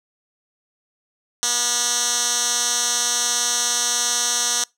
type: tone with band-pass filter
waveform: 10% pulse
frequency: 241.4 Hz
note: B3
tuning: 39 cents flat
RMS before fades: -21 dBFS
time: 1.43-4.64 s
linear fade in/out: 0 ms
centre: 6400 Hz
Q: 2.5
effects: noise-tail reverb RT60 0.2 s tail -25 dB re dry